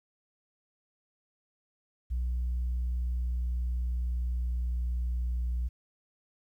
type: tone with pitch glide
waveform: sine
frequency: 61.1 to 60.5 Hz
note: B1 to B1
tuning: -18 to -35 cents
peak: -26 dBFS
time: 2.1-5.69 s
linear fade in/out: 20 ms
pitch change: -17 cents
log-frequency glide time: 2.63-5.32 s
effects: tanh soft clip ceiling -26 dBFS + 11-bit